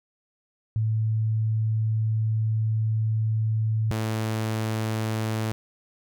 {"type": "tone pair in turn", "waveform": ["sine", "sawtooth"], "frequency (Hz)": [110, 110], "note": ["A2", "A2"], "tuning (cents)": [0, 0], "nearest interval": "unison", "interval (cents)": 0, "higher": "neither", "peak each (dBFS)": -21, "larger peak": "neither", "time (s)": [[0.76, 3.91], [3.91, 5.52]], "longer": "first", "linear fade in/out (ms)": 0, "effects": []}